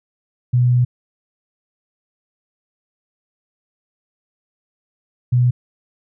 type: tone pair in turn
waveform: sine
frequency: 123.47 / 123.47 Hz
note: B2 / B2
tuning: 0 / 0 cents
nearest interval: unison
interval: 0 cents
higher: neither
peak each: -11 / -11 dBFS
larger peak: neither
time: 0.53-0.85 / 5.32-5.51 s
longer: first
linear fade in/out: 10 ms
effects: none